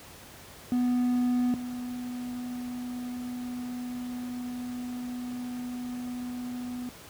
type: tone pair in turn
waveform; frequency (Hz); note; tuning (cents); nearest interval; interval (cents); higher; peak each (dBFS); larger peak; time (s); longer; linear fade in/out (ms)
triangle; 246.9 / 246.9; B3 / B3; 0 / 0; unison; 0; neither; -21 / -31; first; 0.72-1.54 / 1.54-6.89; second; 0
effects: pink hiss -48 dBFS RMS until 7.09 s + high-pass 60 Hz 12 dB/octave